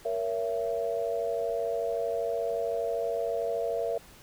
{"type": "chord", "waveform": "sine", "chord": "A# diminished", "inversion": "none", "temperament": "just", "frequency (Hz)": [466.2, 559.4, 671.3], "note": ["A#4", "C#5", "E5"], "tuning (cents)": [0, 16, 31], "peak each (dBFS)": [-31, -34, -31], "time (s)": [0.05, 3.98], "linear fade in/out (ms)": 5, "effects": ["pink hiss -53 dBFS RMS until 4.22 s"]}